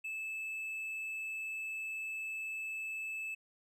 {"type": "tone", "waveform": "triangle", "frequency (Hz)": 2618, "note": "E7", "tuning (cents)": -13, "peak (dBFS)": -36, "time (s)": [0.04, 3.35], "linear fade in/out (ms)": 10, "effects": []}